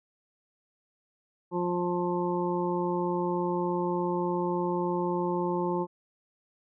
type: harmonic tone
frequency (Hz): 176.6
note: F3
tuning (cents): +20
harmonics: 1 / 2 / 3 / 5 / 6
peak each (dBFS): -32 / -29 / -36 / -33 / -38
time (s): 1.51-5.87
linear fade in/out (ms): 50
effects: none

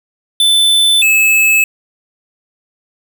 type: tone pair in turn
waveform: square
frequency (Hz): 3520 / 2598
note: A7 / E7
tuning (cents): 0 / -26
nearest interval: perfect fourth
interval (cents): 526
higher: first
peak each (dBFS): -8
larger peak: neither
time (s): 0.4-1.02 / 1.02-1.64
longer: neither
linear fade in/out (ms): 2
effects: none

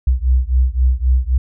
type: beating tone pair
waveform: sine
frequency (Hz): 61.74 / 65.54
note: B1 / C2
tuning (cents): 0 / +4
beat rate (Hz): 3.8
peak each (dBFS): -14 / -15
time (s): 0.07-1.38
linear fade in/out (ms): 5
effects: none

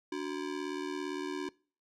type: ring-modulated tone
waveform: square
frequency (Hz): 329.8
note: E4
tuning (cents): +1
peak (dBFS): -32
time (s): 0.12-1.49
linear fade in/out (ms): 2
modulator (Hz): 38.8
effects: noise-tail reverb RT60 0.4 s tail -23 dB re dry + low-pass 6000 Hz 12 dB/octave

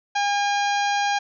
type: harmonic tone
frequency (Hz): 811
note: G#5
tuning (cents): -41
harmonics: 1 / 2 / 3 / 4 / 5 / 6 / 7 / 8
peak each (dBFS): -21 / -27 / -31 / -33 / -35 / -37 / -38 / -39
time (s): 0.15-1.19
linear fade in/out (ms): 10
effects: none

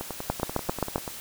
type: two click trains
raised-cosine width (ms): 1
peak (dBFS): -18 / -10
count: 12 / 6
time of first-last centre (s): 0.01-1.078 / 0.3-0.959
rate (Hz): 10.3 / 7.59
effects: white hiss -40 dBFS RMS until 1.2 s

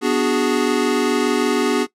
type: chord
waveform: square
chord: G# half-diminished seventh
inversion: first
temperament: equal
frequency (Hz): 246.9 / 293.7 / 370 / 415.3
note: B3 / D4 / F#4 / G#4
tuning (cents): 0 / 0 / 0 / 0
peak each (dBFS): -22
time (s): 0.01-1.87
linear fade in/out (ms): 50
effects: noise-tail reverb RT60 0.1 s tail -18 dB re dry + low-pass 10000 Hz 12 dB/octave

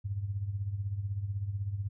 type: tone with tremolo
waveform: sine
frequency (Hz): 100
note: G2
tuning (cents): +35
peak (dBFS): -28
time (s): 0.04-1.89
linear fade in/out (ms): 20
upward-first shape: triangle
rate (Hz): 16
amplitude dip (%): 75
effects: none

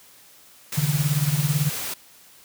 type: noise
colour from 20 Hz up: white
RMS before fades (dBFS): -30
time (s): 0.72-1.94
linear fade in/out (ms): 5
type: tone with tremolo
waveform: sine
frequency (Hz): 146.83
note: D3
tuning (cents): 0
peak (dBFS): -15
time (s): 0.77-1.7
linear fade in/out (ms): 10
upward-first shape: triangle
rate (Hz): 18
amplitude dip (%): 95
effects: white hiss -51 dBFS RMS until 2.44 s + high-pass 60 Hz 12 dB/octave

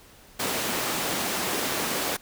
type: high-pass noise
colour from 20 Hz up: pink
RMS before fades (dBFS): -28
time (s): 0.39-2.17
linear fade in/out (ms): 10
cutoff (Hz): 230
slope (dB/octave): 12
effects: pink hiss -52 dBFS RMS until 2.21 s

